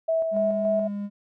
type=tone with tremolo; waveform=sine; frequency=651 Hz; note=E5; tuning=22 cents flat; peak=-20 dBFS; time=0.08-0.88 s; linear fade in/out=10 ms; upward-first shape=square; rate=3.5 Hz; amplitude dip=35%
type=tone; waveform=triangle; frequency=203.2 Hz; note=G#3; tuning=38 cents flat; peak=-26 dBFS; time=0.31-1.1 s; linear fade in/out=50 ms
effects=none